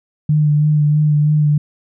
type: tone with vibrato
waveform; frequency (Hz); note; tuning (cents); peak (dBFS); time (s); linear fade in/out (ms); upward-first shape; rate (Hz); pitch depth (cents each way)
sine; 150; D3; +37; -10; 0.29-1.58; 5; sine; 3.1; 23
effects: none